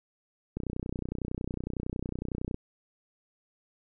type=click train; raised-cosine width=3 ms; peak=-20 dBFS; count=62; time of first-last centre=0.57-2.544 s; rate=30.9 Hz; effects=none